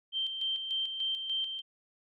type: tone with tremolo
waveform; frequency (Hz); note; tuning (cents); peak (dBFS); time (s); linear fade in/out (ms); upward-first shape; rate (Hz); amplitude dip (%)
sine; 3136; G7; 0; -29; 0.12-1.62; 50; square; 3.4; 50
effects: none